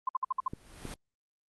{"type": "tone bursts", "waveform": "sine", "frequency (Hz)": 1041, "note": "C6", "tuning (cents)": -9, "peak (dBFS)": -26, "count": 6, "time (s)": [0.07, 0.481], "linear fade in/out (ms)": 5, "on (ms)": 21, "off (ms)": 57}
{"type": "noise with exponential growth", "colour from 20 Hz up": "pink", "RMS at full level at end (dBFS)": -40, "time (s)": [0.25, 0.94], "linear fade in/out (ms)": 1, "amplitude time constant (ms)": 150}
{"type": "clicks", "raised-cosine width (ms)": 3, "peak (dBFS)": -25, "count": 2, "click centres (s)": [0.535, 0.853]}
{"effects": ["low-pass 12000 Hz 12 dB/octave", "Opus 32 kbps"]}